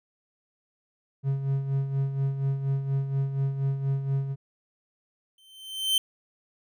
triangle tone with tremolo, 136.8 Hz, C#3, 23 cents flat, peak -20 dBFS, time 1.23-4.36 s, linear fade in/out 50 ms, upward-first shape sine, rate 4.2 Hz, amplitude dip 60%
45% pulse tone with exponential growth, 3099 Hz, G7, 21 cents flat, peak -18 dBFS, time 5.38-5.98 s, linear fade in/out 2 ms, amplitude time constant 130 ms
effects none

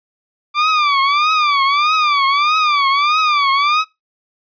sawtooth tone with vibrato, 1174.7 Hz, D6, in tune, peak -8 dBFS, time 0.54-3.85 s, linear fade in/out 50 ms, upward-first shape triangle, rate 1.6 Hz, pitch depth 150 cents each way, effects noise-tail reverb RT60 0.2 s tail -22 dB re dry + resampled to 11025 Hz

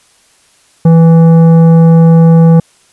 triangle tone with tanh clipping, 164.81 Hz, E3, in tune, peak -3 dBFS, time 0.85-2.6 s, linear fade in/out 5 ms, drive 15 dB, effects white hiss -48 dBFS RMS until 2.92 s + resampled to 24000 Hz

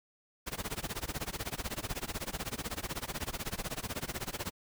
pink noise with tremolo, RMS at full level -35 dBFS, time 0.46-4.51 s, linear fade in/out 20 ms, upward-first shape sine, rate 16 Hz, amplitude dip 95%, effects none

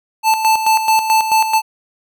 square tone with tremolo, 880 Hz, A5, in tune, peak -10 dBFS, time 0.23-1.62 s, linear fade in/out 50 ms, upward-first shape square, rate 4.6 Hz, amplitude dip 60%, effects none

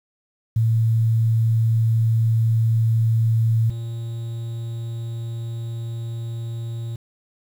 sine / triangle tone pair in turn, 113 / 115.57 Hz, A2 / A#2, +47 / -14 cents, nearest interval unison, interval 39 cents, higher second, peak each -15 / -24 dBFS, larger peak first, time 0.56-3.7 / 3.7-6.96 s, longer second, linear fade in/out 5 ms, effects 8-bit

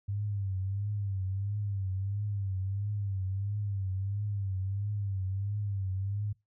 sine tone with vibrato, 99 Hz, G2, 18 cents sharp, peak -30 dBFS, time 0.08-6.33 s, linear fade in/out 10 ms, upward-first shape triangle, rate 1.5 Hz, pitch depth 99 cents each way, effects noise-tail reverb RT60 0.2 s tail -23 dB re dry

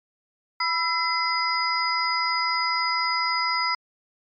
sine tone cluster, 988 / 1334 / 2042 / 4948 Hz, B5 / E6 / C7 / D#8, 0 / +20 / -43 / -10 cents, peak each -27 dBFS, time 0.6-3.75 s, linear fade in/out 5 ms, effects MP3 96 kbps

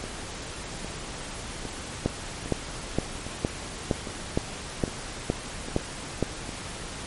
two click trains, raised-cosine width 2 ms, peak -21 / -9 dBFS, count 9 / 10, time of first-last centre 0.04-6.492 / 2.06-6.227 s, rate 1.24 / 2.16 Hz, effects pink hiss -37 dBFS RMS until 7.06 s + MP3 48 kbps

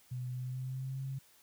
sine tone with pitch glide, 125.4 to 134.4 Hz, B2 to C3, +27 to +47 cents, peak -36 dBFS, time 0.11-1.19 s, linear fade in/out 10 ms, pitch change +120 cents, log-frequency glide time 0.31-1.04 s, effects white hiss -64 dBFS RMS until 1.42 s

